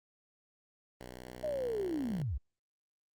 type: tone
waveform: 5% pulse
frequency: 62.2 Hz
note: B1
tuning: 13 cents sharp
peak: -34 dBFS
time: 1.01-2.22 s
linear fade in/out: 0 ms
type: linear sweep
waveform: sine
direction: down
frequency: 629 to 49.52 Hz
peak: -32 dBFS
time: 1.43-2.38 s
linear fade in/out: 10 ms
effects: Opus 32 kbps